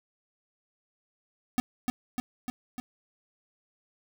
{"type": "tone with echo", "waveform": "square", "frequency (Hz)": 248.9, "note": "B3", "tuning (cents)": 14, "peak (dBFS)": -23, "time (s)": [1.58, 1.6], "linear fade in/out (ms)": 0, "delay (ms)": 300, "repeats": 4, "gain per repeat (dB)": -3, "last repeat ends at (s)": 2.8, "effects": []}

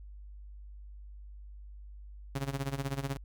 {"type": "tone with tremolo", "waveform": "sawtooth", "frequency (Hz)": 137.5, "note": "C#3", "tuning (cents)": -14, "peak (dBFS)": -26, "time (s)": [2.35, 3.17], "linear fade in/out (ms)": 5, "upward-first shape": "sine", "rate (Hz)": 16, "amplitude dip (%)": 85, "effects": ["added 50 Hz sine -45 dBFS peak until 3.24 s"]}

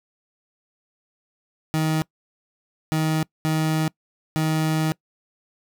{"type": "tone bursts at uneven times", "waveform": "30% pulse", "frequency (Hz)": 157.4, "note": "D#3", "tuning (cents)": 20, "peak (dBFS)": -17, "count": 4, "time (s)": [[1.74, 2.02], [2.92, 3.23], [3.45, 3.88], [4.36, 4.92]], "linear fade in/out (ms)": 0, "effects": ["noise-tail reverb RT60 0.1 s tail -24 dB re dry"]}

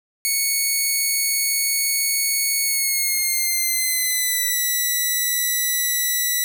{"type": "tone with pitch glide", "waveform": "5% pulse", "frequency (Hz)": [2217, 1963.7], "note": ["C#7", "B6"], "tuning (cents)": [0, -10], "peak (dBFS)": -9, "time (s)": [0.25, 6.44], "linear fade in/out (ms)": 0, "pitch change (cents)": -210, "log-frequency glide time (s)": [2.62, 4.57], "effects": []}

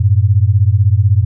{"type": "beating tone pair", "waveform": "sine", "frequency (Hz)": [94.1, 110.1], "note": ["F#2", "A2"], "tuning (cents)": [30, 2], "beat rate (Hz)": 16, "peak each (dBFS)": [-10, -11], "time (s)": [0, 1.25], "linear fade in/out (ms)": 10, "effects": []}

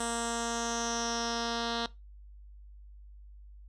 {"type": "tone with low-pass filter sweep", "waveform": "10% pulse", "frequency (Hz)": 233.1, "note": "A#3", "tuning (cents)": 0, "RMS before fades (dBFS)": -33, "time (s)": [0, 1.86], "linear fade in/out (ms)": 2, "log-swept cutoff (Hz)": [8400, 4300], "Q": 5.4, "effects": ["noise-tail reverb RT60 0.2 s tail -19 dB re dry", "added 50 Hz sine -48 dBFS peak until 3.68 s"]}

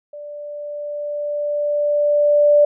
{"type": "tone with level ramp", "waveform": "sine", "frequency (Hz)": 587.3, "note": "D5", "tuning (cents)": 0, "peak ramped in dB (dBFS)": [-31, -8], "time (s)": [0.13, 2.65], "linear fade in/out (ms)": 5, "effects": []}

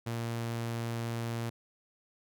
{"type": "tone", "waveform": "sawtooth", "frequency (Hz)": 116.3, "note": "A#2", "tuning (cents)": -4, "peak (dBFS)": -29, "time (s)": [0.06, 1.5], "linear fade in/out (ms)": 10, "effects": []}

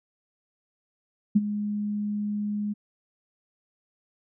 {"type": "tone with ADSR envelope", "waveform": "sine", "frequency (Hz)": 207.7, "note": "G#3", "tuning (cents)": 0, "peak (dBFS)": -13, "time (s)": [1.35, 2.74], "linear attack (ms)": 13, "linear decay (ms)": 33, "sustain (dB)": -13, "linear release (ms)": 20, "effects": []}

